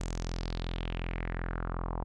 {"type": "tone with low-pass filter sweep", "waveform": "sawtooth", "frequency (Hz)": 42.73, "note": "F1", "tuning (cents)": -37, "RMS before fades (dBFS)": -35, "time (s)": [0, 2.04], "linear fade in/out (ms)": 10, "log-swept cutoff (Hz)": [7600, 910], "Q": 3.4, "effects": []}